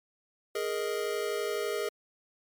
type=chord; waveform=square; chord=Ab suspended second; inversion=none; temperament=just; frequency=415.3 / 467.2 / 623 Hz; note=Ab4 / Bb4 / Eb5; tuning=0 / +4 / +2 cents; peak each=-33 / -35 / -38 dBFS; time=0.55-1.89 s; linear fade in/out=5 ms; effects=MP3 96 kbps